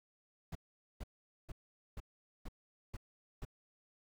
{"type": "noise bursts", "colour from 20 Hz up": "brown", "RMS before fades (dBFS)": -43, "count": 7, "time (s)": [0.52, 3.451], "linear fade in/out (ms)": 5, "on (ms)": 33, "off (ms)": 450, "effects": []}